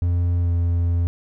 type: tone with pitch glide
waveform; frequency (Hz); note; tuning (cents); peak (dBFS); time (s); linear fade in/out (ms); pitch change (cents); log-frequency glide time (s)
triangle; 87.2 to 85.9; F2 to F2; -2 to -28; -15; 0.02-1.07; 0; -26; 0.4-0.5
effects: none